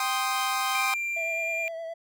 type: chord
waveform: sawtooth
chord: C minor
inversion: second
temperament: equal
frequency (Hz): 784 / 1046.5 / 1244.5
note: G5 / C6 / Eb6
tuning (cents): 0 / 0 / 0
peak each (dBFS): -26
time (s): 0-0.94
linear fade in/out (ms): 2
type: tone with pitch glide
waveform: triangle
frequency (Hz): 2373 to 2391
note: D7 to D7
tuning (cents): +17 to +30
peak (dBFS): -26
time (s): 0.75-1.68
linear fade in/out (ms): 0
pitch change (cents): +13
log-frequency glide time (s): 1.1-1.44
type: tone with vibrato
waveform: triangle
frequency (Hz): 659.3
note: E5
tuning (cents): 0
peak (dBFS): -31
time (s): 1.16-1.94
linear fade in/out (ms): 10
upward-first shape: sine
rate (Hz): 9.6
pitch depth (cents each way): 24
effects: none